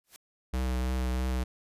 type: noise with exponential growth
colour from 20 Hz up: white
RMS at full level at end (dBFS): -45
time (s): 0.04-0.16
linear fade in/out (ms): 0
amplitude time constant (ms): 26
type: tone with vibrato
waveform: square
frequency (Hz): 63.4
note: B1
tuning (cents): +46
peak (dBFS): -28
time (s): 0.53-1.44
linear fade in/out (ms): 10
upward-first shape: triangle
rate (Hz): 3.1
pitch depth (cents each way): 21
effects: resampled to 32000 Hz